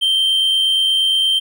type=tone with amplitude modulation; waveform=triangle; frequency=3136 Hz; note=G7; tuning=in tune; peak=-10 dBFS; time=0.01-1.4 s; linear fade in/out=20 ms; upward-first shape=sine; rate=88.5 Hz; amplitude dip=30%; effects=none